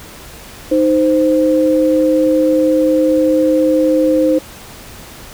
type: tone pair together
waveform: sine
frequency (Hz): 310.8 / 519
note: D#4 / C5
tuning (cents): -2 / -14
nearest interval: major sixth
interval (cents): 888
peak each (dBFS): -12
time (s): 0.71-4.39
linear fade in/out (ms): 10
effects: pink hiss -35 dBFS RMS until 5.33 s